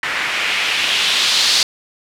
blue noise with low-pass filter sweep, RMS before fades -17 dBFS, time 0.03-1.63 s, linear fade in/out 2 ms, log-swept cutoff 1900 to 4500 Hz, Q 2.1, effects none

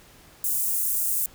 white high-pass noise, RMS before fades -25 dBFS, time 0.44-1.26 s, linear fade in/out 2 ms, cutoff 8200 Hz, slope 24 dB/octave, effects pink hiss -52 dBFS RMS until 1.34 s

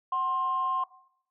sine tone pair together, 748 / 1057.8 Hz, F#5 / C6, +19 / +19 cents, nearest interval tritone, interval 600 cents, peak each -34 / -25 dBFS, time 0.12-0.84 s, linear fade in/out 5 ms, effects noise-tail reverb RT60 0.7 s tail -18 dB re dry + tanh soft clip ceiling -20 dBFS

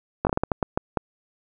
slowing click train, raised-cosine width 1 ms, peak -7 dBFS, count 10, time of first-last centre 0.25-0.973 s, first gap 19 ms, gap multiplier 1.34, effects none

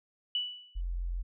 sine tone with exponential decay, 2960 Hz, F#7, in tune, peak -26 dBFS, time 0.35-0.81 s, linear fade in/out 2 ms, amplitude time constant 100 ms
sine tone, 43.65 Hz, F1, in tune, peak -31 dBFS, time 0.75-1.23 s, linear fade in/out 20 ms
effects none

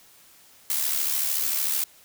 blue noise with amplitude modulation, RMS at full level -23 dBFS, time 0.7-1.84 s, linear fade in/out 2 ms, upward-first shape sine, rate 73.5 Hz, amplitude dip 55%, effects white hiss -54 dBFS RMS until 2.04 s

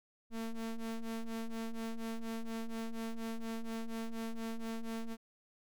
square ring-modulated tone, 112.9 Hz, A2, 45 cents sharp, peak -35 dBFS, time 0.3-5.17 s, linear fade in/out 50 ms, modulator 115 Hz, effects none

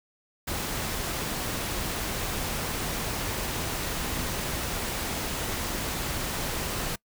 pink noise, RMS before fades -31 dBFS, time 0.47-6.96 s, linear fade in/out 10 ms, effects noise-tail reverb RT60 0.1 s tail -24 dB re dry

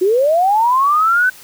sine linear sweep, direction up, 350.7 to 1533 Hz, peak -10 dBFS, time 0.01-1.3 s, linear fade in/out 10 ms, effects white hiss -40 dBFS RMS until 1.43 s

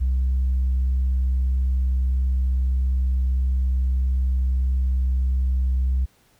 sine tone, 64.4 Hz, C2, 27 cents flat, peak -16 dBFS, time 0-6.06 s, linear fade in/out 20 ms, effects tanh soft clip ceiling -16 dBFS + pink hiss -60 dBFS RMS until 6.39 s

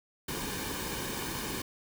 pink noise with comb filter, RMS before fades -36 dBFS, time 0.28-1.62 s, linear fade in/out 5 ms, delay 1.5 ms, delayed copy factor -0.6, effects none

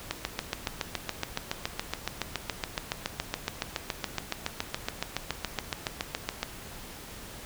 click train, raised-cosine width 0.2 ms, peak -11 dBFS, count 46, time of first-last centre 0.11-6.43 s, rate 7.12 Hz, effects pink hiss -44 dBFS RMS until 7.45 s

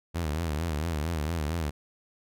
sawtooth tone with vibrato, 79.3 Hz, D#2, 33 cents sharp, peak -24 dBFS, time 0.14-1.71 s, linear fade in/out 20 ms, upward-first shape sine, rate 4.4 Hz, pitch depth 140 cents each way, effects none

